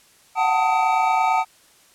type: tone cluster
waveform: triangle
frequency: 724 / 753 / 890 / 1257 / 2312 Hz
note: F#5 / F#5 / A5 / D#6 / D7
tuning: -38 / +30 / +20 / +17 / -28 cents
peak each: -27 / -19 / -18 / -23 / -27 dBFS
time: 0.35-1.45 s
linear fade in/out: 50 ms
effects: white hiss -54 dBFS RMS until 1.94 s + low-pass 11000 Hz 12 dB/octave